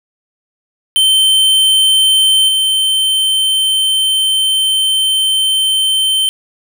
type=tone with level steps; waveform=square; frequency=3099 Hz; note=G7; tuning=21 cents flat; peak=-8 / -11 dBFS; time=0.96-6.29 s; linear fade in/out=0 ms; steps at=2.48 s; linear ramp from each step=10 ms; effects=none